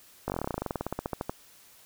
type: slowing click train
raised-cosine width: 1 ms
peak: -16 dBFS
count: 24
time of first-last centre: 0.28-1.295 s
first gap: 19 ms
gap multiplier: 1.07
effects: white hiss -56 dBFS RMS until 1.85 s